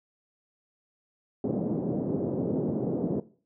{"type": "band-pass noise", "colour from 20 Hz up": "pink", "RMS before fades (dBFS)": -29, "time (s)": [1.44, 3.2], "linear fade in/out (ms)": 2, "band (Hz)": [150, 490], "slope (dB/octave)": 24, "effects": ["noise-tail reverb RT60 0.4 s tail -17 dB re dry"]}